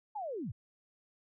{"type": "linear sweep", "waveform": "sine", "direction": "down", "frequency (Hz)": [880, 79.7], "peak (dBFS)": -36, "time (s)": [0.15, 0.52], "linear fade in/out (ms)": 10, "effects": []}